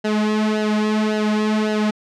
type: tone with flanger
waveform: sawtooth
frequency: 213.8 Hz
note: A3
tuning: 49 cents flat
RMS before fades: -19 dBFS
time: 0.04-1.91 s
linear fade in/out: 10 ms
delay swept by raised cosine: 0.85 to 3.35 ms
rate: 1.8 Hz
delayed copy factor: -0.8
effects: low-pass 5000 Hz 12 dB/octave